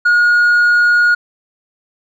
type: tone with hard clipping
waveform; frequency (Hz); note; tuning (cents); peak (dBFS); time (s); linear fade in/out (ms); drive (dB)
triangle; 1439; F#6; -49; -7; 0.05-1.15; 10; 1
effects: none